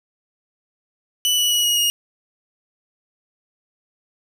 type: tone with pitch steps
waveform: sawtooth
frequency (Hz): 2973 / 2946 / 2919 / 2892 / 2865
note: F#7 / F#7 / F#7 / F#7 / F7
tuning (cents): +8 / -8 / -24 / -40 / +44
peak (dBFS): -13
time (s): 1.25-1.9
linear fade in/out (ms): 0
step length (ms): 130
effects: none